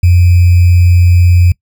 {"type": "tone with sample-and-hold", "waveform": "sine", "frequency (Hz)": 88.2, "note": "F2", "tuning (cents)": 18, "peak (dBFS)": -3, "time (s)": [0.03, 1.52], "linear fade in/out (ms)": 5, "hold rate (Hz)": 2450, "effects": ["noise-tail reverb RT60 0.1 s tail -24 dB re dry"]}